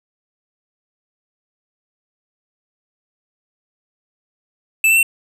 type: tone with pitch steps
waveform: square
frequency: 2637 / 2674 / 2711 Hz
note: E7 / E7 / E7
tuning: 0 / +24 / +48 cents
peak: -11 dBFS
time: 4.84-5.029 s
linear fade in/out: 2 ms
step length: 63 ms
effects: none